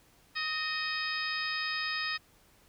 harmonic tone with a mistuned harmonic, 629 Hz, D#5, 19 cents sharp, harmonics 2 / 3 / 4 / 5 / 6 / 7 / 8, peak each -39 / -35 / -38 / -45 / -41 / -44 / -38 dBFS, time 0.35-2.18 s, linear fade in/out 20 ms, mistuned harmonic 3, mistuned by -37 cents, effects pink hiss -63 dBFS RMS until 2.68 s

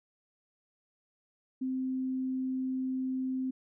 sine tone, 259.9 Hz, C4, 11 cents flat, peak -30 dBFS, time 1.61-3.51 s, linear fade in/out 10 ms, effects none

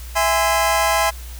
sawtooth chord, E augmented, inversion none, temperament just, 659.3 / 824.1 / 1030.1 Hz, E5 / G#5 / B#5, 0 / -14 / -27 cents, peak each -16 dBFS, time 0.15-1.11 s, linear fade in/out 20 ms, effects added 60 Hz sine -31 dBFS peak until 1.39 s + white hiss -41 dBFS RMS until 1.39 s

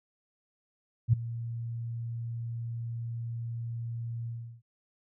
sine tone with ADSR envelope, 116.54 Hz, A#2, in tune, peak -16 dBFS, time 1.08-4.62 s, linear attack 50 ms, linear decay 9 ms, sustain -17 dB, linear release 350 ms, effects none

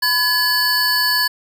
square tone cluster, 999 / 1701 / 4487 Hz, B5 / G#6 / C#8, +20 / +41 / +20 cents, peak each -25 / -19 / -18 dBFS, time 0.02-1.28 s, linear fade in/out 10 ms, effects none

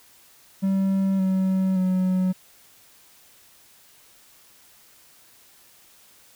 triangle tone with pitch steps, 193.1 / 189.13 / 185.23 Hz, G3 / F#3 / F#3, -26 / +38 / +2 cents, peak -17 dBFS, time 0.62-2.33 s, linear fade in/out 20 ms, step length 570 ms, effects white hiss -54 dBFS RMS until 6.35 s

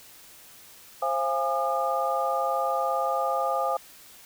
sine tone cluster, 528 / 685 / 823 / 1213 Hz, C5 / F5 / G#5 / D#6, +16 / -34 / -16 / -44 cents, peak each -29 dBFS, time 1.02-3.77 s, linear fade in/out 5 ms, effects white hiss -50 dBFS RMS until 4.25 s

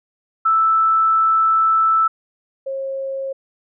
sine tone pair in turn, 1318.5 / 539.5 Hz, E6 / C#5, 0 / -47 cents, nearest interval octave + minor third, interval 1547 cents, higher first, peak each -12 / -22 dBFS, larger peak first, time 0.45-2.08 / 2.66-3.33 s, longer first, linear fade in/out 10 ms, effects none

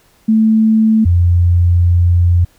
sine tone pair in turn, 220 / 87.31 Hz, A3 / F2, 0 / 0 cents, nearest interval octave + major third, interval 1600 cents, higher first, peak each -7 dBFS, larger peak neither, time 0.28-1.05 / 1.05-2.45 s, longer second, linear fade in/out 10 ms, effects pink hiss -52 dBFS RMS until 2.58 s

